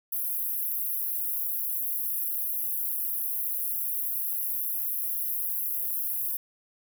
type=high-pass noise; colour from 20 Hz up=pink; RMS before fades=-30 dBFS; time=0.12-6.37 s; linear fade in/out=5 ms; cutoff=11000 Hz; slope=96 dB/octave; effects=none